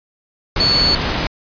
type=tone in noise; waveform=sine; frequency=4435 Hz; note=C#8; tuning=in tune; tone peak=-12 dBFS; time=0.6-0.95 s; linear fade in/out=2 ms; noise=pink; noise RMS=-19 dBFS; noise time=0.56-1.27 s; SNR=+4 dB; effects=resampled to 11025 Hz